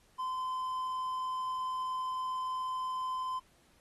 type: tone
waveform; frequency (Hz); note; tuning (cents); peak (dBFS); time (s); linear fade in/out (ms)
triangle; 1027; C6; -33; -31; 0.18-3.4; 20
effects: pink hiss -67 dBFS RMS until 3.8 s + AAC 32 kbps